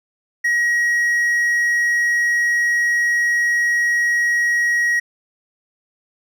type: tone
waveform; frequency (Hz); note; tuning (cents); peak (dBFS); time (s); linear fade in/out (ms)
triangle; 1900; A#6; +33; -13; 0.44-5; 10
effects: none